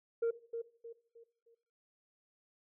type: tone with echo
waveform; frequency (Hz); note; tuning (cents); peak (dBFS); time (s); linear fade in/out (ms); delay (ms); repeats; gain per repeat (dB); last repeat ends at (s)
sine; 462.8; A#4; -13; -26; 0.22-0.31; 10; 310; 4; -9; 1.55
effects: noise-tail reverb RT60 0.5 s tail -17 dB re dry + tanh soft clip ceiling -28 dBFS